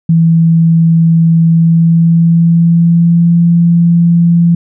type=tone with pitch glide; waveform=sine; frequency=164.81 to 170.23 Hz; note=E3 to F3; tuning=0 to -44 cents; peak=-4 dBFS; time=0.09-4.55 s; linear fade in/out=5 ms; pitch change=+56 cents; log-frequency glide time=1.46-3.36 s; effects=none